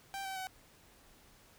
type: tone with pitch steps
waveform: sawtooth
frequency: 784 / 768.8 / 753.8 Hz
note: G5 / G5 / F#5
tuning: 0 / -34 / +32 cents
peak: -35 dBFS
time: 0.14-0.47 s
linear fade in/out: 0 ms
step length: 110 ms
effects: pink hiss -62 dBFS RMS until 1.58 s